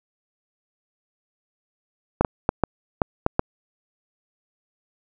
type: clicks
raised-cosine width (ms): 1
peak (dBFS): -3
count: 7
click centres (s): 2.21 / 2.248 / 2.491 / 2.637 / 3.018 / 3.264 / 3.394
effects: none